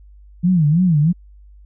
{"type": "tone with vibrato", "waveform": "sine", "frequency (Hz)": 164.81, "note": "E3", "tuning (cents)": 0, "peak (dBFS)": -11, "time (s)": [0.43, 1.13], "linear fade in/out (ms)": 20, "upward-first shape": "sine", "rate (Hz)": 3.1, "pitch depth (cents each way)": 210, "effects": ["added 50 Hz sine -41 dBFS peak until 1.65 s"]}